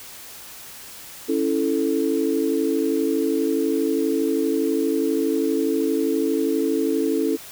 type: chord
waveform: sine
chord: A major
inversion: first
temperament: equal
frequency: 277.2 / 329.6 / 440 Hz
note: C#4 / E4 / A4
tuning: 0 / 0 / 0 cents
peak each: -23 dBFS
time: 1.28-7.37 s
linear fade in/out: 20 ms
effects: white hiss -40 dBFS RMS until 7.51 s